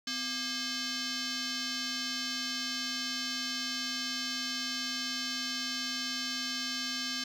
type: tone with frequency modulation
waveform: sine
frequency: 687 Hz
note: F5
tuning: 29 cents flat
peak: -30 dBFS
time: 0.07-7.24 s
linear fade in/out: 5 ms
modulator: 941 Hz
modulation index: 5.7
effects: tanh soft clip ceiling -31 dBFS + 11-bit